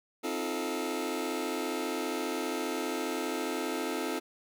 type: chord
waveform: sawtooth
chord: F dominant seventh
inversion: second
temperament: just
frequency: 261.9 / 314.3 / 349.2 / 436.5 Hz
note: C4 / Eb4 / F4 / A4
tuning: +2 / +18 / 0 / -14 cents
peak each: -33 dBFS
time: 0.23-4.2 s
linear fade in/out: 20 ms
effects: none